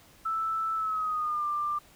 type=tone with pitch glide; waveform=sine; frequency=1318.5 to 1188.3 Hz; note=E6 to D6; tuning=0 to +20 cents; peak=-27 dBFS; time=0.25-1.79 s; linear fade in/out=10 ms; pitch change=-180 cents; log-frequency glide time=0.75-1.47 s; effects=pink hiss -57 dBFS RMS until 1.95 s